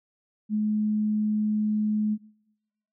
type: tone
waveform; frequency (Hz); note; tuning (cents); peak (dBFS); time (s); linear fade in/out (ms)
sine; 212.7; G#3; +42; -22; 0.49-2.18; 50
effects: noise-tail reverb RT60 1.0 s tail -24 dB re dry